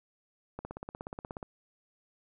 click train, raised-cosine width 1 ms, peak -25 dBFS, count 15, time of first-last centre 0.59-1.428 s, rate 16.7 Hz, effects none

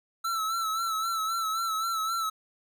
square tone with vibrato, 1323 Hz, E6, 6 cents sharp, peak -28 dBFS, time 0.24-2.3 s, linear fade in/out 10 ms, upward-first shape sine, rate 3.8 Hz, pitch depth 50 cents each way, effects none

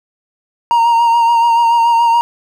triangle tone with vibrato, 932.3 Hz, A#5, in tune, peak -6 dBFS, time 0.71-2.21 s, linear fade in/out 0 ms, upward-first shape sine, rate 7 Hz, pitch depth 28 cents each way, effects none

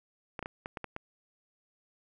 clicks, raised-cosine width 0.5 ms, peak -22 dBFS, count 7, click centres 0.392 / 0.427 / 0.459 / 0.659 / 0.772 / 0.843 / 0.964 s, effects none

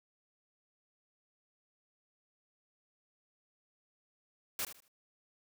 white noise with echo, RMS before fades -36 dBFS, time 4.59-4.65 s, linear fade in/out 2 ms, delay 77 ms, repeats 3, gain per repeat -12 dB, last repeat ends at 4.881 s, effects none

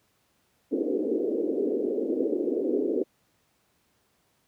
white band-pass noise, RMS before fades -27 dBFS, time 0.71-3.04 s, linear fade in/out 20 ms, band 260 to 470 Hz, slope 48 dB/octave, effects pink hiss -69 dBFS RMS until 4.47 s + high-pass 80 Hz 12 dB/octave

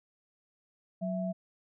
sine tone pair together, 185.01 / 659.3 Hz, F#3 / E5, 0 / 0 cents, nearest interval octave + minor seventh, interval 2200 cents, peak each -32 / -35 dBFS, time 1.01-1.33 s, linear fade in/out 20 ms, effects none

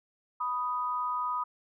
sine tone pair together, 987.8 / 1244.6 Hz, B5 / D#6, 0 / 0 cents, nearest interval major third, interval 400 cents, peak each -32 / -31 dBFS, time 0.4-1.44 s, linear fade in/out 10 ms, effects none

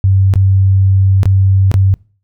sine tone with dropouts, 96.3 Hz, G2, 30 cents flat, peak -6 dBFS, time 0.04-1.94 s, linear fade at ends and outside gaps 0 ms, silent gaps 0.338-0.357 / 1.232-1.256 / 1.715-1.741 s, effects noise-tail reverb RT60 0.4 s tail -23 dB re dry

